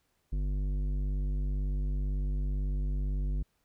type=tone with tanh clipping; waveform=triangle; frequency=49 Hz; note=G1; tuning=in tune; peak=-30 dBFS; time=0.32-3.43 s; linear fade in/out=10 ms; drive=16 dB; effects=pink hiss -75 dBFS RMS until 3.64 s